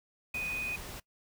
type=tone in noise; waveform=sine; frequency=2489 Hz; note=D#7; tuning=in tune; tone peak=-33 dBFS; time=0.34-0.76 s; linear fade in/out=5 ms; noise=pink; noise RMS=-44 dBFS; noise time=0.34-1 s; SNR=+8 dB; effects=noise-tail reverb RT60 0.1 s tail -21 dB re dry